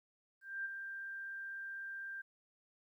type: tone with ADSR envelope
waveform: sine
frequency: 1584 Hz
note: G6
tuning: 18 cents sharp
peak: -36 dBFS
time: 0.41-2.22 s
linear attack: 240 ms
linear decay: 21 ms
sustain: -6 dB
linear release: 12 ms
effects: 13-bit